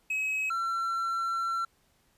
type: tone pair in turn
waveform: triangle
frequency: 2555 / 1353.5 Hz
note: D#7 / E6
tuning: +45 / +45 cents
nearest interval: major seventh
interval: 1100 cents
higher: first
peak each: -26 dBFS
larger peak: neither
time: 0.1-0.5 / 0.5-1.65 s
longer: second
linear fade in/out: 5 ms
effects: pink hiss -68 dBFS RMS until 2.17 s + resampled to 32000 Hz